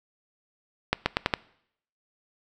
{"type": "accelerating click train", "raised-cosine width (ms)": 0.3, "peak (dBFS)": -5, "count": 5, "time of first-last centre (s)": [0.93, 1.338], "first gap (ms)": 130, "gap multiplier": 0.84, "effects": ["noise-tail reverb RT60 0.7 s tail -22 dB re dry"]}